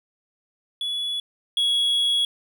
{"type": "tone pair in turn", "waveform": "triangle", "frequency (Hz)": [3400, 3342], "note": ["G#7", "G#7"], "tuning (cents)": [40, 10], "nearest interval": "unison", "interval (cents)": 30, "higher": "first", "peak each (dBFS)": [-23, -17], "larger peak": "second", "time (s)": [[0.81, 1.2], [1.57, 2.25]], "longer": "second", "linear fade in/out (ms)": 2, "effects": []}